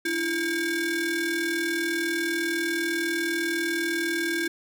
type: ring-modulated tone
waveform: 35% pulse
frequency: 636 Hz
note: D#5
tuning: 38 cents sharp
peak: -20 dBFS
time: 0.05-4.48 s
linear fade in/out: 5 ms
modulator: 974 Hz
effects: none